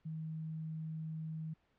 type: tone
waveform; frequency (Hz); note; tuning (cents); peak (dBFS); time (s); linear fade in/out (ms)
sine; 158.6; D#3; +33; -39; 0.05-1.54; 10
effects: pink hiss -75 dBFS RMS until 1.78 s + low-pass 3000 Hz 12 dB/octave